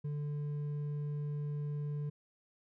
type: tone with hard clipping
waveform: sine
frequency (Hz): 146.83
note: D3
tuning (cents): 0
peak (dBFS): -36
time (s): 0.04-2.1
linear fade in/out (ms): 10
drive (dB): 4
effects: none